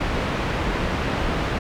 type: low-pass noise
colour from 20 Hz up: pink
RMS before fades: -24 dBFS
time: 0-1.59 s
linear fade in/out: 10 ms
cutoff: 2500 Hz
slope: 12 dB/octave
effects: none